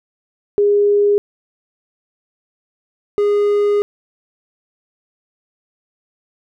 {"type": "tone pair in turn", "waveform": ["sine", "triangle"], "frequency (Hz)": [409.3, 411.2], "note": ["G#4", "G#4"], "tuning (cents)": [-25, -17], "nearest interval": "unison", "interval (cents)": 8, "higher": "second", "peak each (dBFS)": -10, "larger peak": "neither", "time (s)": [[0.58, 1.18], [3.18, 3.82]], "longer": "second", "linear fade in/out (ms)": 0, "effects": []}